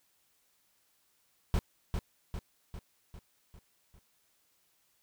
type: noise with echo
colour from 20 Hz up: brown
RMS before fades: -27 dBFS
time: 1.54-1.59 s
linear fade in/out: 0 ms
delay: 400 ms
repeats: 6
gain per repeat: -5 dB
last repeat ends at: 3.99 s
effects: white hiss -72 dBFS RMS until 5.02 s